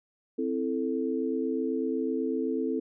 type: chord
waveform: sine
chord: A minor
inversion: first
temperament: equal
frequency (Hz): 261.6 / 329.6 / 440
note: C4 / E4 / A4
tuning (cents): 0 / 0 / 0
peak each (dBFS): -30 / -32 / -31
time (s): 0.38-2.8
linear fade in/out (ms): 10
effects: none